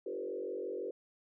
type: tone with frequency modulation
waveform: sine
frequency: 430.4 Hz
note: A4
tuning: 38 cents flat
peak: -36 dBFS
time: 0.06-0.91 s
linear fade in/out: 5 ms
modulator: 46.1 Hz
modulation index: 1.9
effects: none